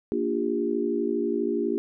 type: chord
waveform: sine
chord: G minor seventh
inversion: first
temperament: equal with one note detuned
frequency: 233.1 / 293.7 / 349.2 / 401.6 Hz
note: Bb3 / D4 / F4 / G4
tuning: 0 / 0 / 0 / +42 cents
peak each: -30 / -30 / -28 / -28 dBFS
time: 0.12-1.78 s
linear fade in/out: 0 ms
effects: none

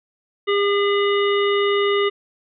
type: harmonic tone with a mistuned harmonic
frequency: 404.1 Hz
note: G#4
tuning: 47 cents flat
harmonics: 1 / 3 / 5 / 7 / 9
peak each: -17 / -24 / -26 / -28 / -32 dBFS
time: 0.47-2.1 s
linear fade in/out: 20 ms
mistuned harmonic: 7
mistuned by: +51 cents
effects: none

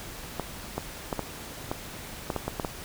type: clicks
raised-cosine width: 1 ms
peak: -14 dBFS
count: 10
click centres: 0.397 / 0.78 / 1.128 / 1.193 / 1.715 / 2.302 / 2.363 / 2.48 / 2.598 / 2.648 s
effects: pink hiss -41 dBFS RMS until 2.84 s

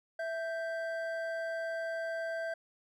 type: tone pair together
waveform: triangle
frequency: 659.3 / 1568.1 Hz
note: E5 / G6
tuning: 0 / 0 cents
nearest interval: octave + minor third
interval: 1500 cents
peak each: -33 / -38 dBFS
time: 0.19-2.54 s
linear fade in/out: 5 ms
effects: none

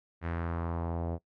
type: tone with low-pass filter sweep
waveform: sawtooth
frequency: 84.2 Hz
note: E2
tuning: 37 cents sharp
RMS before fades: -34 dBFS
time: 0.21-1.19 s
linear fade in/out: 50 ms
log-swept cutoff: 1900 to 620 Hz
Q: 1.9
effects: noise-tail reverb RT60 0.1 s tail -21 dB re dry

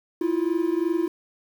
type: tone pair together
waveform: triangle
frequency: 326.7 / 349.5 Hz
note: E4 / F4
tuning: -15 / +1 cents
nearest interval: minor second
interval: 116 cents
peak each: -22 dBFS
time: 0.21-1.08 s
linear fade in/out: 5 ms
effects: 8-bit

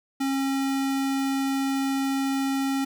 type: tone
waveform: square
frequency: 271.4 Hz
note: C#4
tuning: 36 cents flat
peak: -24 dBFS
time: 0.2-2.85 s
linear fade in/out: 10 ms
effects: none

